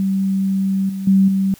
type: tone with level steps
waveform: sine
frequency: 193.2 Hz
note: G3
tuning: 25 cents flat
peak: -15 / -22 / -9 / -14 dBFS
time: 0-1.54 s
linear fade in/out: 0 ms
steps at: 0.89 / 1.07 / 1.28 s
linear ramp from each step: 5 ms
effects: white hiss -47 dBFS RMS until 1.59 s